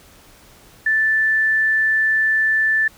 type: tone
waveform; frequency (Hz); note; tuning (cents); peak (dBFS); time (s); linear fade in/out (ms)
sine; 1760; A6; 0; -14; 0.86-2.88; 5
effects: pink hiss -48 dBFS RMS until 2.97 s